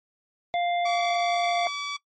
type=harmonic tone; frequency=698.5 Hz; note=F5; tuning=in tune; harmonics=1 / 3 / 5; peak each=-23 / -33 / -37 dBFS; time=0.54-1.67 s; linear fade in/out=0 ms
type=tone; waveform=15% pulse; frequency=1147 Hz; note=D6; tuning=41 cents flat; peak=-23 dBFS; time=0.85-1.97 s; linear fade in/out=10 ms
effects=noise-tail reverb RT60 0.1 s tail -21 dB re dry + MP3 32 kbps